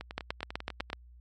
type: two click trains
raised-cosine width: 0.3 ms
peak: -23 / -16 dBFS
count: 10 / 7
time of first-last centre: 0.01-0.901 / 0.18-0.931 s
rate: 10.1 / 7.99 Hz
effects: added 60 Hz sine -51 dBFS peak until 1.2 s + MP3 48 kbps